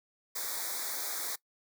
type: band-stop noise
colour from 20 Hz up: white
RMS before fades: -36 dBFS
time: 0.35-1.36 s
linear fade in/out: 10 ms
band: 2300 to 3500 Hz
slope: 96 dB/octave
effects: noise-tail reverb RT60 0.1 s tail -21 dB re dry + high-pass 400 Hz 12 dB/octave